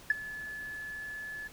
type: tone with ADSR envelope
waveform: sine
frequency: 1721 Hz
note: A6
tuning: 39 cents flat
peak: -18 dBFS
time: 0.1-1.48 s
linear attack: 4 ms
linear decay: 19 ms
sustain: -20 dB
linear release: 10 ms
effects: tanh soft clip ceiling -16 dBFS + pink hiss -53 dBFS RMS until 1.52 s